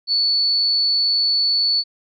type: tone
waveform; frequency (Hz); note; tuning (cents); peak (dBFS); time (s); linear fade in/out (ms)
sine; 4449; C#8; +5; -15; 0.07-1.84; 50
effects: none